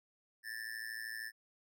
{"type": "tone with amplitude modulation", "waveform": "square", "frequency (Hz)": 1760, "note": "A6", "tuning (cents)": 0, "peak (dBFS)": -38, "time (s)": [0.43, 1.32], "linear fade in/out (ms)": 50, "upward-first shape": "sine", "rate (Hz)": 113, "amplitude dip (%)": 90, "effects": []}